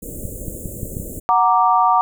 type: band-stop noise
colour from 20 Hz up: pink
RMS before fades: -31 dBFS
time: 0.02-1.2 s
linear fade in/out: 10 ms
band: 610 to 6900 Hz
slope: 96 dB/octave
type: clicks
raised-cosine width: 5 ms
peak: -14 dBFS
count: 6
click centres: 0.253 / 0.482 / 0.657 / 0.832 / 0.969 / 1 s
type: chord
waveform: sine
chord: Gb augmented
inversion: none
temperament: equal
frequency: 740 / 932.3 / 1174.7 Hz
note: Gb5 / Bb5 / D6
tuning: 0 / 0 / 0 cents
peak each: -16 dBFS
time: 1.29-2.01 s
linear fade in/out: 0 ms
effects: none